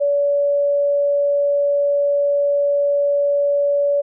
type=tone; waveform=sine; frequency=571 Hz; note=D5; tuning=49 cents flat; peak=-14 dBFS; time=0-4.02 s; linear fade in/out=20 ms; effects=none